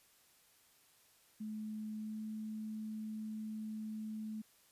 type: tone with pitch glide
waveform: sine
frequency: 215.3 to 216.8 Hz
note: A3 to A3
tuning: -37 to -25 cents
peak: -40 dBFS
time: 1.4-4.42 s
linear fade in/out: 10 ms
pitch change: +12 cents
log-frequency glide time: 1.97-2.21 s
effects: white hiss -68 dBFS RMS until 4.71 s + resampled to 32000 Hz